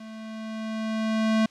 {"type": "tone with level ramp", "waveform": "square", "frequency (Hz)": 220, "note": "A3", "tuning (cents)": 0, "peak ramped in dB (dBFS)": [-40, -19], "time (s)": [0, 1.46], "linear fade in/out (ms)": 5, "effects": ["white hiss -55 dBFS RMS until 1.5 s", "low-pass 5000 Hz 12 dB/octave"]}